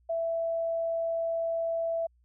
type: tone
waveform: sine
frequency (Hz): 663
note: E5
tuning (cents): +10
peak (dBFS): -27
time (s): 0.09-2.07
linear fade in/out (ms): 10
effects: added 60 Hz sine -62 dBFS peak until 2.24 s